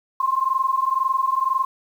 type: tone pair together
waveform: sine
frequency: 1048 / 1070 Hz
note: C6 / C6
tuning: +2 / +38 cents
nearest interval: unison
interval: 36 cents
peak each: -21 dBFS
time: 0.2-1.65 s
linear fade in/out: 5 ms
effects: 8-bit